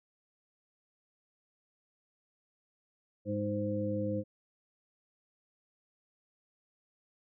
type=harmonic tone with a mistuned harmonic; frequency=103.83 Hz; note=G#2; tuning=in tune; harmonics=1 / 2 / 3 / 5; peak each=-37 / -36 / -37 / -35 dBFS; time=3.25-4.24 s; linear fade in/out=50 ms; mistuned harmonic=2; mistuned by=-26 cents; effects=none